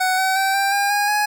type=tone with pitch steps; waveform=25% pulse; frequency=745 / 759.3 / 774 / 788.8 / 804 / 819.5 / 835.3 Hz; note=F#5 / F#5 / G5 / G5 / G5 / G#5 / G#5; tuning=+12 / +45 / -22 / +11 / +44 / -23 / +10 cents; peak=-13 dBFS; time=0-1.26 s; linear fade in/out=10 ms; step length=180 ms; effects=none